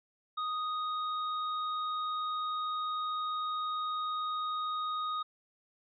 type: tone with hard clipping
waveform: triangle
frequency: 1244.5 Hz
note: D#6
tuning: in tune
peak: -34 dBFS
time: 0.37-5.23 s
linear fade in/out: 10 ms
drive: 18 dB
effects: resampled to 11025 Hz